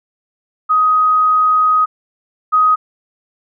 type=tone pair in turn; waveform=sine; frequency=1255 / 1255 Hz; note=D#6 / D#6; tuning=+15 / +15 cents; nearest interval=unison; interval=0 cents; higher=neither; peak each=-9 / -8 dBFS; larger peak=second; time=0.69-1.86 / 2.52-2.76 s; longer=first; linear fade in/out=20 ms; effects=none